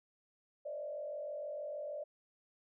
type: tone with frequency modulation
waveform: sine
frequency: 592 Hz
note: D5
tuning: 14 cents sharp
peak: -39 dBFS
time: 0.65-2.04 s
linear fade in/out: 10 ms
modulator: 46.4 Hz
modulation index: 0.91
effects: none